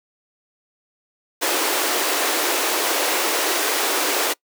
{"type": "high-pass noise", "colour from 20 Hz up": "pink", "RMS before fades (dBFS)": -21, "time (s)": [1.41, 4.34], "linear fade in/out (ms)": 20, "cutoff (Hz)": 310, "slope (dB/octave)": 48, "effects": ["noise-tail reverb RT60 0.1 s tail -24 dB re dry"]}